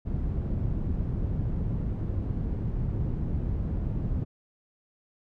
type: low-pass noise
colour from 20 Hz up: white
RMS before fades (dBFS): -29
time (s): 0.05-4.25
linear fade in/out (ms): 20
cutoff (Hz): 120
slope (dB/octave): 12
effects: none